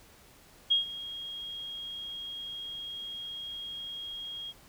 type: tone with ADSR envelope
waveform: sine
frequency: 3266 Hz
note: G#7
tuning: 30 cents flat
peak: -20 dBFS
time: 0.7-4.53 s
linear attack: 16 ms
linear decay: 130 ms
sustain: -17 dB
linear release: 35 ms
effects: pink hiss -57 dBFS RMS until 4.68 s